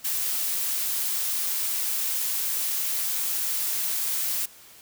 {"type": "noise", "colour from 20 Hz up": "blue", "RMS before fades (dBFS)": -27, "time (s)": [0.04, 4.46], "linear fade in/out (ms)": 10, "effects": ["white hiss -50 dBFS RMS until 4.81 s"]}